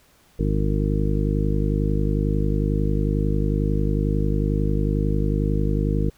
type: harmonic tone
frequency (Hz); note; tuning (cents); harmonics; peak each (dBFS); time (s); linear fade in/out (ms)
51.1; G#1; -27; 1 / 2 / 3 / 4 / 5 / 6 / 7 / 9; -22 / -27 / -25 / -29 / -31 / -30 / -33 / -31; 0.39-6.1; 5
effects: pink hiss -57 dBFS RMS until 6.17 s